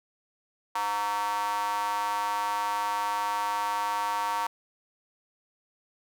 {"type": "tone with high-pass filter", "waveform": "square", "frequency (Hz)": 102.7, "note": "G#2", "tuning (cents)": -19, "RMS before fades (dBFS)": -29, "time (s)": [0.75, 4.47], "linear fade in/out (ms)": 5, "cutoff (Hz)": 970, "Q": 7, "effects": []}